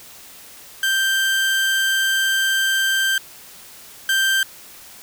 30% pulse tone pair in turn, 1569 / 1569 Hz, G6 / G6, +1 / +1 cents, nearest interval unison, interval 0 cents, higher neither, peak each -14 / -13 dBFS, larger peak second, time 0.83-3.18 / 4.09-4.43 s, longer first, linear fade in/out 2 ms, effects white hiss -42 dBFS RMS until 5.02 s

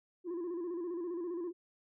sine tone with vibrato, 346.9 Hz, F4, 12 cents flat, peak -33 dBFS, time 0.24-1.53 s, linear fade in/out 50 ms, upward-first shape square, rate 15 Hz, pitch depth 65 cents each way, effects tanh soft clip ceiling -35 dBFS

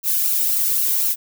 violet noise with flanger, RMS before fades -19 dBFS, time 0.03-1.16 s, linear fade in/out 50 ms, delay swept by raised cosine 0.69 to 1.38 ms, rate 3.9 Hz, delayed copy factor +0.55, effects none

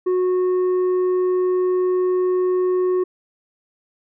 triangle tone with tanh clipping, 366.2 Hz, F#4, 18 cents flat, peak -17 dBFS, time 0.06-3.04 s, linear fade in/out 10 ms, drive 9 dB, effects none

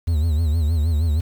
triangle tone with vibrato, 79.1 Hz, D#2, 29 cents sharp, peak -14 dBFS, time 0.07-1.21 s, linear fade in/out 10 ms, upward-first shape sine, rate 6.4 Hz, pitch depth 120 cents each way, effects 7-bit

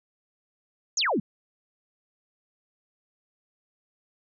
sine exponential sweep, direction down, 7140 to 172.1 Hz, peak -22 dBFS, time 0.97-1.2 s, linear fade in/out 5 ms, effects none

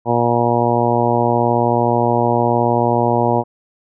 harmonic tone, 119.1 Hz, A#2, 38 cents sharp, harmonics 1 / 2 / 3 / 4 / 5 / 6 / 7 / 8, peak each -21 / -21 / -21 / -21 / -21 / -21 / -21 / -21 dBFS, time 0.05-3.44 s, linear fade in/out 50 ms, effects none

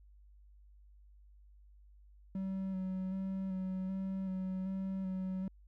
triangle tone with vibrato, 189.3 Hz, F#3, 40 cents sharp, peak -33 dBFS, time 2.35-5.48 s, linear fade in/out 2 ms, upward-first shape square, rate 1.3 Hz, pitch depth 18 cents each way, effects added 50 Hz sine -57 dBFS peak until 5.67 s

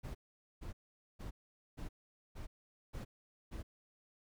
brown noise bursts, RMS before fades -44 dBFS, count 7, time 0.03-3.63 s, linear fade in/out 20 ms, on 120 ms, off 460 ms, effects none

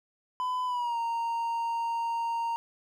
triangle tone with pitch glide, 1005 to 926.9 Hz, B5 to A#5, +30 to -10 cents, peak -26 dBFS, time 0.4-2.56 s, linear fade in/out 0 ms, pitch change -140 cents, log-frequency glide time 0.66-0.98 s, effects none

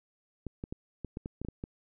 clicks, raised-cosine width 3 ms, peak -24 dBFS, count 10, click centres 0.467 / 0.639 / 0.725 / 1.047 / 1.171 / 1.259 / 1.416 / 1.449 / 1.486 / 1.639 s, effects none

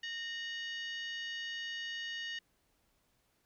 harmonic tone with a mistuned harmonic, 922 Hz, A#5, 19 cents flat, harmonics 2 / 3 / 4 / 5 / 6 / 7, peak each -41 / -42 / -50 / -53 / -58 / -57 dBFS, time 0.03-2.39 s, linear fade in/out 5 ms, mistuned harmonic 3, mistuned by +94 cents, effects pink hiss -75 dBFS RMS until 3.45 s

